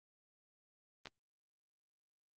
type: clicks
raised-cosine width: 0.2 ms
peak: -29 dBFS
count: 2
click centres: 1.057 / 1.071 s
effects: low-pass 6000 Hz 12 dB/octave + Opus 32 kbps